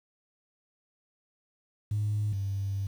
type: tone pair in turn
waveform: sine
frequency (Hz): 104.8 / 98.58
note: G#2 / G2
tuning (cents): +16 / +10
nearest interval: minor second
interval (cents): 106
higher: first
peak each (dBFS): -25 / -28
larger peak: first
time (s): 1.91-2.33 / 2.33-2.87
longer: second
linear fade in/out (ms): 5
effects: tanh soft clip ceiling -22 dBFS + 9-bit